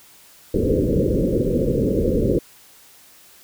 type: low-pass noise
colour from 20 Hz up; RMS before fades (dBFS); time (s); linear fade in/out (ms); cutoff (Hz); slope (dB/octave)
white; -19; 0.54-2.39; 5; 540; 96
effects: white hiss -49 dBFS RMS until 3.43 s